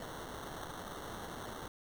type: noise with sample-and-hold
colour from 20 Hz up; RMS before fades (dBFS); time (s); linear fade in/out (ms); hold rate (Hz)
violet; -45; 0-1.68; 2; 2450
effects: none